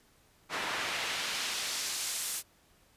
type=noise with band-pass filter sweep; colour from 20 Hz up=pink; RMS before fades=-35 dBFS; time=0.49-2.43 s; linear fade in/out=50 ms; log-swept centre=1500 to 10000 Hz; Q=0.8; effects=pink hiss -65 dBFS RMS until 2.96 s + resampled to 32000 Hz